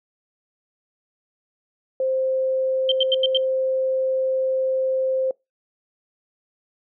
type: tone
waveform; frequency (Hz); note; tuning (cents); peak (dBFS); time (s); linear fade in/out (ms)
sine; 524; C5; +2; -19; 2-5.31; 2
type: tone bursts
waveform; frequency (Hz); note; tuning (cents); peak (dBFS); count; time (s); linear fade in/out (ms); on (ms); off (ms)
sine; 3136; G7; 0; -16; 5; 2.89-3.373; 2; 27; 87
effects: noise-tail reverb RT60 0.2 s tail -24 dB re dry